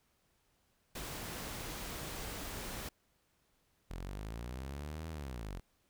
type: noise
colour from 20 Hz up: pink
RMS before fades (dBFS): -43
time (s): 0.95-2.89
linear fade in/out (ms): 5
type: linear two-way sweep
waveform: sawtooth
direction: up then down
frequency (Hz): 41.24 to 81.9 to 41.24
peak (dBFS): -37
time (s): 3.9-5.6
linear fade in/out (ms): 10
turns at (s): 5.09
effects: pink hiss -75 dBFS RMS until 5.89 s